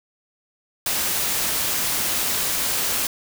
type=noise; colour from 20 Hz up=white; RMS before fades=-23 dBFS; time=0.86-3.07 s; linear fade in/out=2 ms; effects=none